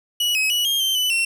40% pulse tone with pitch steps, 2930 / 2551 / 2938 / 3220 / 3128 / 2992 / 2717 Hz, F#7 / D#7 / F#7 / G7 / G7 / F#7 / F7, -18 / +43 / -13 / +46 / -4 / +19 / -48 cents, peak -17 dBFS, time 0.2-1.25 s, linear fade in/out 5 ms, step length 150 ms, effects none

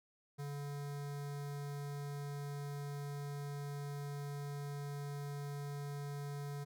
square tone with notch filter, 143.2 Hz, D3, 43 cents flat, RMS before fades -43 dBFS, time 0.38-6.65 s, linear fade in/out 20 ms, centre 2800 Hz, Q 1.8, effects none

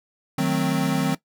square chord, D# diminished seventh, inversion none, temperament equal, 155.56 / 185 / 220 / 261.6 Hz, D#3 / F#3 / A3 / C4, 0 / 0 / 0 / 0 cents, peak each -26 / -26 / -30 / -25 dBFS, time 0.38-1.15 s, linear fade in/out 5 ms, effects noise-tail reverb RT60 0.1 s tail -18 dB re dry

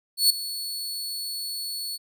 sawtooth tone with ADSR envelope, 4413 Hz, C#8, 9 cents flat, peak -11 dBFS, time 0.17-1.98 s, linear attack 130 ms, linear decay 6 ms, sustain -16 dB, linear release 30 ms, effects none

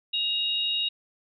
sine tone pair together, 2832 / 3784 Hz, F7 / A#7, +23 / +25 cents, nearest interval perfect fourth, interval 502 cents, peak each -27 dBFS, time 0.13-0.89 s, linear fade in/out 10 ms, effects none

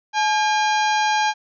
harmonic tone with a mistuned harmonic, 808 Hz, G#5, 48 cents flat, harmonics 1 / 2 / 3 / 4 / 5 / 6 / 7 / 8, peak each -18 / -24 / -28 / -30 / -32 / -34 / -35 / -36 dBFS, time 0.13-1.34 s, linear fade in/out 50 ms, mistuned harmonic 1, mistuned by +95 cents, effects none

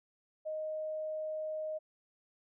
sine tone, 622.3 Hz, D#5, in tune, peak -35 dBFS, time 0.45-1.79 s, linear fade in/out 20 ms, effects none

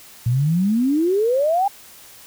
sine exponential sweep, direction up, 114.1 to 820 Hz, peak -15 dBFS, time 0.26-1.68 s, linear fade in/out 5 ms, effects white hiss -44 dBFS RMS until 2.26 s

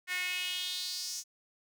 sawtooth tone with high-pass filter sweep, 363.4 Hz, F#4, 31 cents flat, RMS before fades -36 dBFS, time 0.07-1.24 s, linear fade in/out 50 ms, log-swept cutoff 1900 to 6200 Hz, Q 4.1, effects none

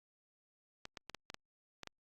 clicks, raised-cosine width 0.2 ms, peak -27 dBFS, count 8, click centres 0.854 / 0.972 / 1.097 / 1.147 / 1.301 / 1.344 / 1.833 / 1.873 s, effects Opus 48 kbps

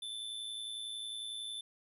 square tone with amplitude modulation, 3520 Hz, A7, in tune, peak -38 dBFS, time 0.02-1.61 s, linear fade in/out 5 ms, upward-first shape sine, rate 111 Hz, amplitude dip 50%, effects resampled to 32000 Hz

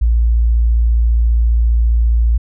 sine tone, 57.4 Hz, A#1, 26 cents flat, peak -9 dBFS, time 0.01-2.38 s, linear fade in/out 10 ms, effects none

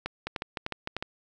two click trains, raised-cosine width 0.3 ms, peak -16 / -15 dBFS, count 6 / 4, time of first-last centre 0.27-1.025 / 0.06-0.966 s, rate 6.62 / 3.31 Hz, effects none

